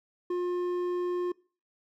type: tone with hard clipping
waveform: sine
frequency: 355.8 Hz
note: F4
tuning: 32 cents sharp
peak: -29 dBFS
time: 0.3-1.32 s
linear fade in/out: 5 ms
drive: 6 dB
effects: noise-tail reverb RT60 0.4 s tail -23 dB re dry